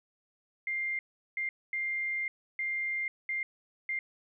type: tone bursts at uneven times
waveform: sine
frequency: 2100 Hz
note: C7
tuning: 6 cents sharp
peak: -30 dBFS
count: 6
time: 0.67-0.99 / 1.37-1.49 / 1.73-2.28 / 2.59-3.08 / 3.29-3.43 / 3.89-3.99 s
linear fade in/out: 2 ms
effects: none